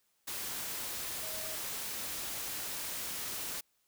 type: tone in noise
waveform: sine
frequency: 634 Hz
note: D#5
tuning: 32 cents sharp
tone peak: -48 dBFS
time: 1.22-1.56 s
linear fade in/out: 10 ms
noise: white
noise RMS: -39 dBFS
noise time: 0.27-3.61 s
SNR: -12 dB
effects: white hiss -75 dBFS RMS until 3.87 s